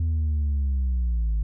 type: linear sweep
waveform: sine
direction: down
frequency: 82.7 to 51.91 Hz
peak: -18 dBFS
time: 0-1.43 s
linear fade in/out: 5 ms
effects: tanh soft clip ceiling -20 dBFS